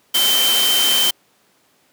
sine tone in noise, 3100 Hz, G7, 20 cents flat, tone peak -15 dBFS, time 0.14-1.11 s, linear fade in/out 10 ms, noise white, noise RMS -19 dBFS, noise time 0.14-1.11 s, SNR +1 dB, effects pink hiss -58 dBFS RMS until 1.92 s + high-pass 200 Hz 12 dB/octave

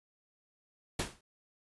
pink noise with exponential decay, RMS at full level -30 dBFS, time 0.99-1.21 s, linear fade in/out 5 ms, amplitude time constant 46 ms, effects resampled to 24000 Hz

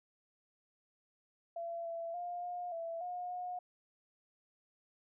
sine tone with pitch steps, 677 / 670 / 705 / 711 / 666 / 717 / 721 Hz, E5 / E5 / F5 / F5 / E5 / F5 / F#5, +46 / +28 / +16 / +31 / +18 / +45 / -45 cents, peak -38 dBFS, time 1.56-3.59 s, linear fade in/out 5 ms, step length 290 ms, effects none

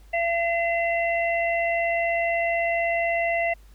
harmonic tone, 679 Hz, F5, 49 cents flat, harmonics 1 / 3 / 4, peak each -23 / -26 / -32 dBFS, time 0.13-3.54 s, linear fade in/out 10 ms, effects added 50 Hz sine -47 dBFS peak until 3.74 s + pink hiss -60 dBFS RMS until 3.74 s

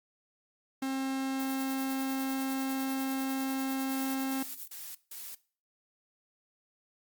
45% pulse tone, 267 Hz, C4, 35 cents sharp, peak -31 dBFS, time 0.82-4.43 s, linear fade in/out 5 ms
violet noise with tremolo, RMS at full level -40 dBFS, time 1.39-4.68 s, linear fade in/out 5 ms, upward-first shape triangle, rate 10 Hz, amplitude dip 70%
blue noise bursts, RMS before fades -43 dBFS, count 4, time 3.91-5.35 s, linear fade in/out 5 ms, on 240 ms, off 160 ms
effects noise-tail reverb RT60 0.4 s tail -19 dB re dry + Opus 48 kbps

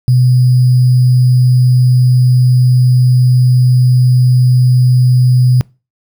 sine tone with sample-and-hold, 125.8 Hz, B2, 32 cents sharp, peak -5 dBFS, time 0.08-5.61 s, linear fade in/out 0 ms, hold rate 4900 Hz, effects noise-tail reverb RT60 0.3 s tail -24 dB re dry

